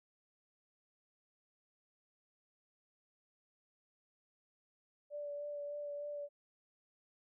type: tone with vibrato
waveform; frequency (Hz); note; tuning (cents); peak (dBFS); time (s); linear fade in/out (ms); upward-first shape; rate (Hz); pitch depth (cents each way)
sine; 582; D5; -16; -40; 5.1-6.29; 50; sine; 3.3; 15
effects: none